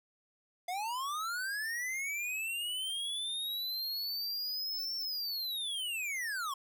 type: linear two-way sweep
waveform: square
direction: up then down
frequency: 692 to 5450 to 1052 Hz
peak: -35 dBFS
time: 0.68-6.54 s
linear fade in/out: 5 ms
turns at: 4.96 s
effects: none